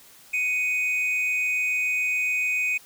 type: tone pair together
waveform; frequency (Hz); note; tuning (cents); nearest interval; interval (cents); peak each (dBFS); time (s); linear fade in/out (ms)
triangle; 2227 / 2500; C#7 / D#7; +7 / +8; major second; 201; -29 / -21; 0.33-2.78; 10
effects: white hiss -51 dBFS RMS until 2.85 s